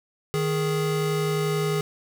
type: tone pair together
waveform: square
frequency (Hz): 155.56 / 415.3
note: D#3 / G#4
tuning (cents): 0 / 0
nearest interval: octave + perfect fourth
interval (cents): 1700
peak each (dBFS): -26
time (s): 0.34-1.81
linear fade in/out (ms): 0
effects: none